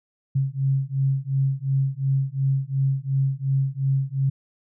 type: beating tone pair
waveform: sine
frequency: 134.3 / 137.1 Hz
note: C3 / C#3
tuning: +46 / -19 cents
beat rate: 2.8 Hz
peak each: -23 dBFS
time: 0.35-4.3 s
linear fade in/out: 10 ms
effects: none